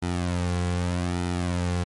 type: tone with flanger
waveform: sawtooth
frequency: 88.5 Hz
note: F2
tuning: 23 cents sharp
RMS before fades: -26 dBFS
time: 0.02-1.84 s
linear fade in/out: 10 ms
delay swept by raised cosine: 1.8 to 3.3 ms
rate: 0.82 Hz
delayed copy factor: -0.65
effects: MP3 48 kbps